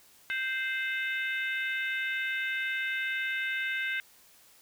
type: harmonic tone with a mistuned harmonic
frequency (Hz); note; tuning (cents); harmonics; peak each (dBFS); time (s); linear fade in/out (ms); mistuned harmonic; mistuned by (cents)
522; C5; -4; 3 / 4 / 5 / 6 / 7; -32 / -34 / -38 / -44 / -43; 0.3-4; 0; 6; -90
effects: white hiss -59 dBFS RMS until 4.61 s